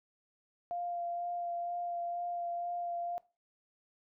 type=tone with vibrato; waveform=sine; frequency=696 Hz; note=F5; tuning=6 cents flat; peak=-34 dBFS; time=0.71-3.18 s; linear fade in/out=0 ms; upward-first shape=sine; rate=2.1 Hz; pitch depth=13 cents each way; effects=noise-tail reverb RT60 0.3 s tail -20 dB re dry